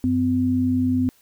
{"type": "tone pair together", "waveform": "sine", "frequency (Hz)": [95.8, 254.6], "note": ["G2", "C4"], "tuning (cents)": [-39, -47], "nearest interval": "octave + perfect fourth", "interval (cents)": 1692, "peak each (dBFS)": [-25, -18], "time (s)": [0.04, 1.09], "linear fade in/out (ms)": 0, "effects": ["white hiss -58 dBFS RMS until 1.21 s"]}